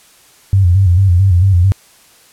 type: tone with vibrato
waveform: sine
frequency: 92.5 Hz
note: F#2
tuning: in tune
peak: -6 dBFS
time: 0.53-1.72 s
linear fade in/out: 0 ms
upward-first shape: square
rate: 4.5 Hz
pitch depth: 90 cents each way
effects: white hiss -46 dBFS RMS until 2.32 s + low-pass 12000 Hz 12 dB/octave